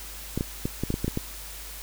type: clicks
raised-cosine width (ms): 3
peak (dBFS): -13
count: 9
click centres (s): 0.376 / 0.409 / 0.655 / 0.836 / 0.904 / 0.941 / 1.045 / 1.08 / 1.174
effects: added 50 Hz sine -42 dBFS peak until 1.82 s + white hiss -41 dBFS RMS until 1.82 s